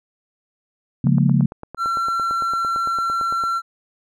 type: chord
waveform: sine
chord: Bb minor seventh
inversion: first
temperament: equal with one note detuned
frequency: 138.59 / 174.61 / 210.7 / 233.1 Hz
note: Db3 / F3 / Ab3 / Bb3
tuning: 0 / 0 / +25 / 0 cents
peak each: -16 / -18 / -22 / -21 dBFS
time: 1.04-1.46 s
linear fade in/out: 5 ms
type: click train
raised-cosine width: 1 ms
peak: -19 dBFS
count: 22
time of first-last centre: 1.07-3.438 s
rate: 8.87 Hz
type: tone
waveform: triangle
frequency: 1357 Hz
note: E6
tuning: 50 cents sharp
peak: -17 dBFS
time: 1.77-3.62 s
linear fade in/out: 50 ms
effects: none